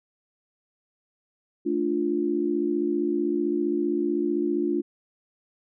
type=chord; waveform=sine; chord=D minor; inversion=second; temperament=equal with one note detuned; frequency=219.4 / 293.7 / 349.2 Hz; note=A3 / D4 / F4; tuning=-5 / 0 / 0 cents; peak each=-31 / -26 / -25 dBFS; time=1.65-4.82 s; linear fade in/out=20 ms; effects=none